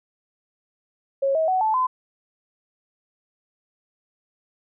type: tone with pitch steps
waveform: sine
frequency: 547 / 639.3 / 747.2 / 873.3 / 1020.7 Hz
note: C#5 / D#5 / F#5 / A5 / C6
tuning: -23 / +47 / +17 / -13 / -43 cents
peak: -18 dBFS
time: 1.22-1.87 s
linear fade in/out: 10 ms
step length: 130 ms
effects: none